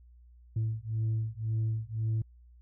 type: beating tone pair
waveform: sine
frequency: 110 / 111.9 Hz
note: A2 / A2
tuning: 0 / +30 cents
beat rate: 1.9 Hz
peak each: -30 / -30 dBFS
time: 0.56-2.22 s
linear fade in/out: 5 ms
effects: tanh soft clip ceiling -25 dBFS + added 60 Hz sine -53 dBFS peak until 2.61 s